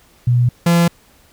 sine / 45% pulse tone pair in turn, 122 / 170.69 Hz, B2 / F3, -21 / -39 cents, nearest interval tritone, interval 582 cents, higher second, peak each -10 dBFS, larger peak neither, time 0.27-0.49 / 0.66-0.88 s, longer neither, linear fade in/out 5 ms, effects pink hiss -51 dBFS RMS until 1.32 s

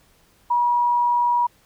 sine tone, 963 Hz, B5, 44 cents flat, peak -16 dBFS, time 0.5-1.47 s, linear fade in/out 10 ms, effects pink hiss -58 dBFS RMS until 1.65 s

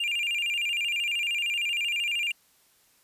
triangle tone with vibrato, 2586 Hz, E7, 34 cents flat, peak -24 dBFS, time 0-2.32 s, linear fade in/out 5 ms, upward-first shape square, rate 13 Hz, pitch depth 140 cents each way, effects white hiss -63 dBFS RMS until 3.03 s + resampled to 32000 Hz

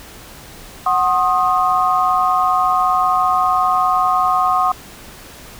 sine chord, C diminished, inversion second, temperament equal with one note detuned, 740 / 1069.7 / 1244.5 Hz, Gb5 / C6 / Eb6, 0 / +38 / 0 cents, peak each -17 dBFS, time 0.86-4.72 s, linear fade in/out 5 ms, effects pink hiss -38 dBFS RMS until 5.59 s

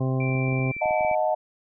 harmonic tone, 130.81 Hz, C3, in tune, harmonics 1 / 2 / 3 / 4 / 5 / 6 / 8, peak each -23 / -29 / -33 / -35 / -37 / -39 / -41 dBFS, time 0-0.72 s, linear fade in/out 10 ms
sine tone with pitch glide, 2349 to 2310 Hz, D7 to D7, 0 to -29 cents, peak -31 dBFS, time 0.2-1.15 s, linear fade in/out 5 ms, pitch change -29 cents, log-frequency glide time 0.73-0.9 s
clicks, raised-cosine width 3 ms, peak -29 dBFS, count 12, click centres 0.294 / 0.353 / 0.482 / 0.528 / 0.595 / 0.662 / 0.766 / 0.858 / 0.909 / 1.009 / 1.049 / 1.113 s
sine chord, D# diminished, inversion none, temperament equal with one note detuned, 622.3 / 723.9 / 880 Hz, D#5 / F#5 / A5, 0 / -38 / 0 cents, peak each -23 / -25 / -28 dBFS, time 0.81-1.35 s, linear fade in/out 10 ms
effects none

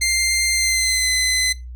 15% pulse tone with pitch glide, 2097 to 2033 Hz, C7 to B6, +3 to +50 cents, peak -10 dBFS, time 0.01-1.53 s, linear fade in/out 10 ms, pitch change -53 cents, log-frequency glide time 0.52-1.1 s, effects noise-tail reverb RT60 0.2 s tail -17 dB re dry + added 61 Hz sine -31 dBFS peak until 1.75 s

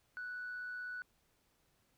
sine tone with amplitude modulation, 1480 Hz, F#6, in tune, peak -38 dBFS, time 0.17-1.02 s, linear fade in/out 0 ms, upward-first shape sine, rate 116 Hz, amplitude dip 35%, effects tanh soft clip ceiling -37 dBFS + pink hiss -75 dBFS RMS until 1.97 s

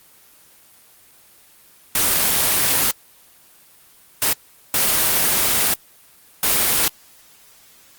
white noise bursts at uneven times, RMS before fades -17 dBFS, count 4, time 1.95-2.91 / 4.22-4.33 / 4.74-5.74 / 6.43-6.88 s, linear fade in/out 2 ms, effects white hiss -50 dBFS RMS until 7.98 s + Opus 24 kbps

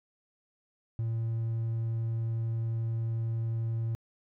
triangle tone, 113.9 Hz, A#2, 40 cents flat, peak -26 dBFS, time 0.99-3.95 s, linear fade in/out 0 ms, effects tanh soft clip ceiling -22 dBFS

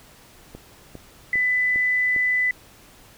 click train, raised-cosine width 2 ms, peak -24 dBFS, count 5, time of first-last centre 0.55-2.163 s, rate 2.48 Hz
sine tone, 1998 Hz, B6, 20 cents sharp, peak -18 dBFS, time 1.33-2.51 s, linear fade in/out 2 ms
effects pink hiss -50 dBFS RMS until 3.17 s

